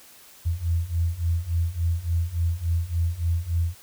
sine beating tone pair, 82.41 / 85.91 Hz, E2 / F2, 0 / -28 cents, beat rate 3.5 Hz, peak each -26 / -24 dBFS, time 0.45-3.75 s, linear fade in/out 20 ms, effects white hiss -50 dBFS RMS until 3.82 s

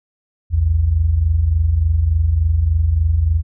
sine tone pair together, 58.87 / 82.3 Hz, A#1 / E2, +18 / -2 cents, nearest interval tritone, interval 580 cents, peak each -19 / -13 dBFS, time 0.5-3.43 s, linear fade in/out 50 ms, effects none

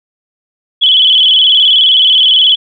sine tone with vibrato, 3200 Hz, G7, 35 cents sharp, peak -4 dBFS, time 0.81-2.56 s, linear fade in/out 20 ms, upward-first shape square, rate 19 Hz, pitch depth 79 cents each way, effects none

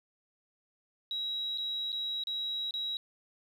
sine tone with dropouts, 3860 Hz, B7, 40 cents flat, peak -32 dBFS, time 1.11-2.97 s, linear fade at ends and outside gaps 1 ms, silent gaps 1.576-1.582 / 1.92-1.927 / 2.237-2.271 / 2.709-2.739 s, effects 10-bit

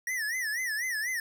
square tone with vibrato, 1864.7 Hz, A#6, in tune, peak -30 dBFS, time 0.07-1.2 s, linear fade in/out 2 ms, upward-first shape sine, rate 4.1 Hz, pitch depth 170 cents each way, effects none

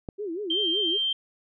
click, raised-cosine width 2 ms, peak -20 dBFS, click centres 0.088 s
sine tone with vibrato, 371.3 Hz, F#4, 6 cents sharp, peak -29 dBFS, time 0.18-0.98 s, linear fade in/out 20 ms, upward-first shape sine, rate 5.3 Hz, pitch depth 240 cents each way
sine tone, 3152 Hz, G7, 9 cents sharp, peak -23 dBFS, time 0.5-1.13 s, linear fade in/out 5 ms
effects none

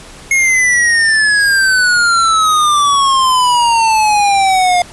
square exponential sweep, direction down, 2171 to 706 Hz, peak -9 dBFS, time 0.31-4.82 s, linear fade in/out 2 ms, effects pink hiss -35 dBFS RMS until 4.92 s + resampled to 24000 Hz

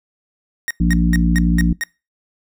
45% pulse tone bursts, 1864.7 Hz, A#6, in tune, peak -19 dBFS, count 6, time 0.68-1.836 s, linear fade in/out 0 ms, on 26 ms, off 200 ms
harmonic tone, 58.27 Hz, A#1, in tune, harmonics 1 / 3 / 4 / 5, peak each -16 / -15 / -23 / -22 dBFS, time 0.8-1.73 s, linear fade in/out 5 ms
effects noise-tail reverb RT60 0.3 s tail -25 dB re dry

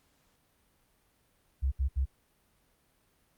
sine tone bursts, 66.8 Hz, C2, 36 cents sharp, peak -25 dBFS, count 3, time 1.62-2.057 s, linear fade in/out 20 ms, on 99 ms, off 70 ms, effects pink hiss -70 dBFS RMS until 3.37 s + Opus 48 kbps

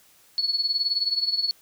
sine tone with tremolo, 4399 Hz, C#8, 14 cents flat, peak -18 dBFS, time 0.38-1.51 s, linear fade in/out 0 ms, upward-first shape triangle, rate 19 Hz, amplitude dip 85%, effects white hiss -57 dBFS RMS until 1.61 s

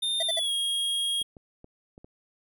square tone with pitch glide, 3628 to 3270 Hz, A#7 to G#7, -48 to -28 cents, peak -26 dBFS, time 0.02-1.23 s, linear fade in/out 10 ms, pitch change -180 cents, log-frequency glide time 0.25-0.52 s
square tone bursts, 658 Hz, E5, 3 cents flat, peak -29 dBFS, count 3, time 0.2-0.395 s, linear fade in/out 5 ms, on 27 ms, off 57 ms
clicks, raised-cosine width 2 ms, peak -34 dBFS, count 5, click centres 1.216 / 1.368 / 1.644 / 1.979 / 2.045 s
effects none

